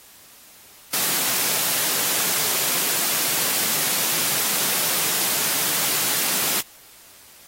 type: high-pass noise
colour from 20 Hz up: white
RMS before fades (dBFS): -22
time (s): 0.93-6.61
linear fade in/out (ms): 5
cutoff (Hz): 120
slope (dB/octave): 48
effects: white hiss -48 dBFS RMS until 7.47 s + AAC 48 kbps